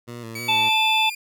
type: tone with vibrato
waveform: 15% pulse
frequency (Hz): 116.54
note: A#2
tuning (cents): 0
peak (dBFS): -27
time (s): 0.07-0.7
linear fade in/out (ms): 20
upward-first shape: square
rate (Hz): 3.1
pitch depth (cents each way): 46
type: tone with pitch glide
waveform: sawtooth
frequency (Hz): 2275 to 2410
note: C#7 to D7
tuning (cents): +44 to +44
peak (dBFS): -27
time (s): 0.35-1.15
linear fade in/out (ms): 5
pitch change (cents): +100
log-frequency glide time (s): 0.58-0.76
type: harmonic tone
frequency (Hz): 876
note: A5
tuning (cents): -8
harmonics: 1 / 3 / 4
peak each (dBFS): -21 / -21 / -21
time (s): 0.48-1.1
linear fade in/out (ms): 10
effects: none